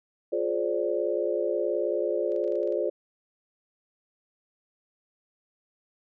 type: chord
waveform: sine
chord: D half-diminished seventh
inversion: first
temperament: just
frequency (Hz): 352.4 / 422.9 / 528.6 / 587.3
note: F4 / Ab4 / C5 / D5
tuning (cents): +16 / +31 / +18 / 0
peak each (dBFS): -30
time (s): 0.32-2.9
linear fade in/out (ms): 10
type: clicks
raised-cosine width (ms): 0.2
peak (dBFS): -38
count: 9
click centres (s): 2.32 / 2.362 / 2.441 / 2.478 / 2.522 / 2.556 / 2.631 / 2.675 / 2.724
effects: none